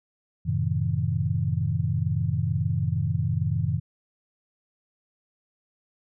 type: chord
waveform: sine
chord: F# diminished seventh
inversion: none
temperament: just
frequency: 92.5 / 111 / 133.2 / 159.84 Hz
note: F#2 / A2 / C3 / Eb3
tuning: 0 / +16 / +31 / +47 cents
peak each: -28 dBFS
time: 0.45-3.8 s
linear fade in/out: 20 ms
effects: none